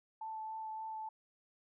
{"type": "tone with vibrato", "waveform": "sine", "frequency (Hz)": 878, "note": "A5", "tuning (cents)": -4, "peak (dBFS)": -40, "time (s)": [0.21, 1.09], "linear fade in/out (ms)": 5, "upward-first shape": "sine", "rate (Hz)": 3.5, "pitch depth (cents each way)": 11, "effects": []}